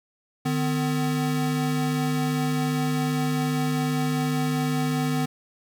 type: tone pair together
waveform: square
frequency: 151.45 / 254.1 Hz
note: D#3 / B3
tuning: -46 / +49 cents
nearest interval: major sixth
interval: 895 cents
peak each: -26 dBFS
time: 0.45-5.26 s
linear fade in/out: 10 ms
effects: 10-bit